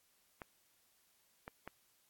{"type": "clicks", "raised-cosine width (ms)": 0.5, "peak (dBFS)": -30, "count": 3, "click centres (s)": [0.418, 1.479, 1.676], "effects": ["white hiss -73 dBFS RMS until 2.09 s", "AAC 64 kbps"]}